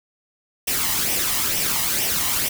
white noise with flanger, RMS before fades -22 dBFS, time 0.67-2.49 s, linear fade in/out 10 ms, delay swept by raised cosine 0.35 to 1.02 ms, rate 2.2 Hz, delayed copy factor +0.55, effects none

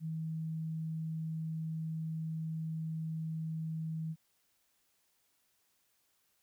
sine tone, 160 Hz, D#3, 49 cents sharp, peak -35 dBFS, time 0-4.16 s, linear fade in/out 50 ms, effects white hiss -75 dBFS RMS until 6.42 s

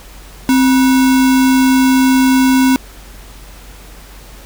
sine tone with sample-and-hold, 261.6 Hz, C4, in tune, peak -7 dBFS, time 0.49-2.76 s, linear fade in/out 0 ms, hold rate 1225 Hz, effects added 47 Hz sine -35 dBFS peak until 4.45 s + pink hiss -39 dBFS RMS until 4.45 s

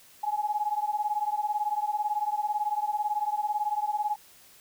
sine beating tone pair, 830.6 / 848.6 Hz, G#5 / G#5, 0 / +37 cents, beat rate 18 Hz, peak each -29 dBFS, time 0.23-4.16 s, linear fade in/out 10 ms, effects white hiss -55 dBFS RMS until 4.6 s

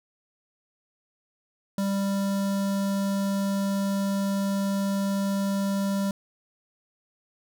square tone with notch filter, 197.3 Hz, G3, 11 cents sharp, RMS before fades -26 dBFS, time 1.78-6.11 s, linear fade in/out 2 ms, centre 2300 Hz, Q 1.2, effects none

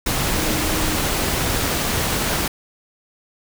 sine tone in noise, 311.1 Hz, D#4, in tune, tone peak -28 dBFS, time 0.36-0.97 s, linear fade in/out 5 ms, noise pink, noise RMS -21 dBFS, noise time 0.06-2.48 s, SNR -10 dB, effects none

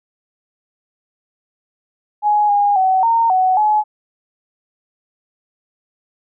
sine tone with pitch steps, 836 / 816 / 755 / 918 / 746 / 849 Hz, G#5 / G#5 / F#5 / A#5 / F#5 / G#5, +11 / -31 / +35 / -27 / +14 / +38 cents, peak -11 dBFS, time 2.22-3.84 s, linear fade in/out 50 ms, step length 270 ms, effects none

